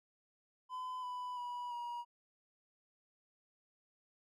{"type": "tone with pitch steps", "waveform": "triangle", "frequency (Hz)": [1013, 993.9, 975.1, 956.7], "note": ["B5", "B5", "B5", "A#5"], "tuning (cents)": [44, 11, -22, 45], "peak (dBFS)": -38, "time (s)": [0.69, 2.05], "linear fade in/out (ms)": 50, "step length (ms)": 340, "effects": []}